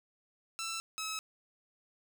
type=tone pair in turn; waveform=10% pulse; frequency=1334 / 1290 Hz; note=E6 / E6; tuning=+20 / -38 cents; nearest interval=minor second; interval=58 cents; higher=first; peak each=-28 dBFS; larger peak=neither; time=0.59-0.8 / 0.98-1.19 s; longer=neither; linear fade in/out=0 ms; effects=none